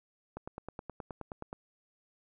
click train, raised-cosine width 1 ms, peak -26 dBFS, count 12, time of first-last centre 0.37-1.529 s, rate 9.49 Hz, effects none

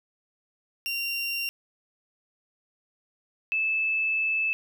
30% pulse / sine tone pair in turn, 2764 / 2621 Hz, F7 / E7, -19 / -11 cents, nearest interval minor second, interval 92 cents, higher first, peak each -25 / -23 dBFS, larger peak second, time 0.86-1.49 / 3.52-4.53 s, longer second, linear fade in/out 0 ms, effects none

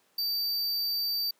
square tone, 4639 Hz, D8, 22 cents flat, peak -28 dBFS, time 0.18-1.31 s, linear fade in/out 5 ms, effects pink hiss -67 dBFS RMS until 1.39 s + high-pass 300 Hz 12 dB/octave

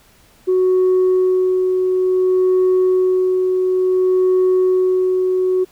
sine tone with tremolo, 370 Hz, F#4, in tune, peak -9 dBFS, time 0.47-5.65 s, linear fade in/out 20 ms, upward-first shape sine, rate 0.57 Hz, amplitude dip 35%, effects tanh soft clip ceiling -9 dBFS + pink hiss -51 dBFS RMS until 5.71 s

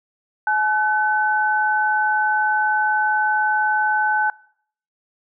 sine tone pair together, 852 / 1512.4 Hz, G#5 / F#6, +44 / +38 cents, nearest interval minor seventh, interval 994 cents, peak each -19 dBFS, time 0.47-4.3 s, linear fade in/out 2 ms, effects noise-tail reverb RT60 0.6 s tail -22 dB re dry

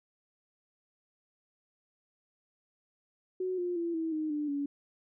sine tone with pitch steps, 370 / 354.1 / 338.9 / 324.3 / 310.4 / 297.1 / 284.3 Hz, F#4 / F4 / E4 / E4 / D#4 / D4 / C#4, 0 / +24 / +48 / -28 / -4 / +20 / +44 cents, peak -30 dBFS, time 3.4-4.66 s, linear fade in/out 5 ms, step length 180 ms, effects none

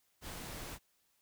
pink noise, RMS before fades -45 dBFS, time 0.21-0.79 s, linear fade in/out 50 ms, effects white hiss -75 dBFS RMS until 1.21 s

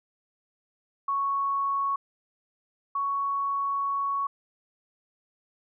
sine tone pair in turn, 1108.7 / 1114 Hz, C#6 / C#6, 0 / +8 cents, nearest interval unison, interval 8 cents, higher second, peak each -24 / -25 dBFS, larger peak first, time 1.08-1.96 / 2.95-4.27 s, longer second, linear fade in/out 5 ms, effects none

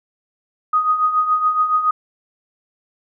sine tone with tremolo, 1247 Hz, D#6, 3 cents sharp, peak -11 dBFS, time 0.73-1.91 s, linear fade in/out 5 ms, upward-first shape triangle, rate 7.1 Hz, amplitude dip 70%, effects none

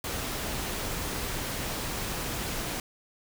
pink noise, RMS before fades -33 dBFS, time 0.04-2.8 s, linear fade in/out 2 ms, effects none

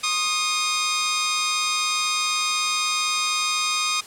10% pulse tone pair together, 1074.1 / 1236 Hz, C6 / D#6, +45 / -12 cents, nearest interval major second, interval 243 cents, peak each -22 / -13 dBFS, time 0.03-4.01 s, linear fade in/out 10 ms, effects white hiss -42 dBFS RMS until 4.06 s + low-pass 10000 Hz 12 dB/octave

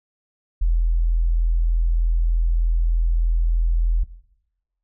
sine tone, 41.64 Hz, E1, 18 cents sharp, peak -15 dBFS, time 0.61-4.04 s, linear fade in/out 10 ms, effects noise-tail reverb RT60 0.9 s tail -17 dB re dry

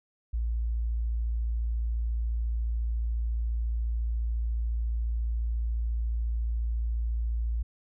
sine tone, 57.1 Hz, A#1, 35 cents flat, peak -26 dBFS, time 0.33-7.63 s, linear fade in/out 10 ms, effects none

